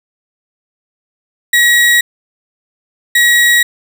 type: tone bursts at uneven times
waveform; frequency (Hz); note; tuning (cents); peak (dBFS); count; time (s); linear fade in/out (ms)
35% pulse; 1909; A#6; +41; -5; 2; 1.53-2.01 / 3.15-3.63; 5
effects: 7-bit